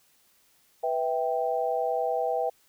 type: chord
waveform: sine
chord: E minor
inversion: second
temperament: equal with one note detuned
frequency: 493.9 / 653.6 / 784 Hz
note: B4 / E5 / G5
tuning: 0 / -15 / 0 cents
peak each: -29 dBFS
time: 0.83-2.5 s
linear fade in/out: 10 ms
effects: white hiss -64 dBFS RMS until 2.68 s